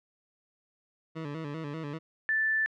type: tone with vibrato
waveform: 20% pulse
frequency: 152.6 Hz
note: D#3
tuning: 33 cents flat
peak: -30 dBFS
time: 1.15-1.99 s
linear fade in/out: 20 ms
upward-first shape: square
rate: 5.1 Hz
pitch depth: 94 cents each way
type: tone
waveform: sine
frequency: 1760 Hz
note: A6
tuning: in tune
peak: -24 dBFS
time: 2.29-2.66 s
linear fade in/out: 0 ms
effects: low-pass 3000 Hz 12 dB/octave